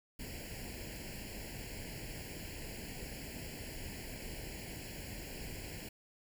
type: noise with comb filter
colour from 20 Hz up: pink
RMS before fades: -45 dBFS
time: 0.19-5.89 s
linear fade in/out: 5 ms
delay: 0.41 ms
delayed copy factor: +1
effects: none